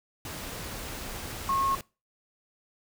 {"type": "tone in noise", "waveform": "sine", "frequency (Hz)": 1087, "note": "C#6", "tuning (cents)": -34, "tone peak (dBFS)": -24, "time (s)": [1.49, 1.75], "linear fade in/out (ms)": 2, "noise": "pink", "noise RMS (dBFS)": -38, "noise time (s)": [0.25, 1.81], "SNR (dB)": 11, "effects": ["noise-tail reverb RT60 0.3 s tail -22 dB re dry"]}